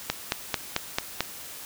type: click train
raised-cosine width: 0.2 ms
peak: -6 dBFS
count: 6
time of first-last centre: 0.1-1.206 s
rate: 4.52 Hz
effects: white hiss -41 dBFS RMS until 1.65 s